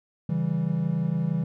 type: chord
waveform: triangle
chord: C# diminished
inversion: none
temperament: equal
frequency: 138.59 / 164.81 / 196 Hz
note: C#3 / E3 / G3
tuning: 0 / 0 / 0 cents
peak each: -28 / -23 / -28 dBFS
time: 0.29-1.44 s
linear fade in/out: 5 ms
effects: none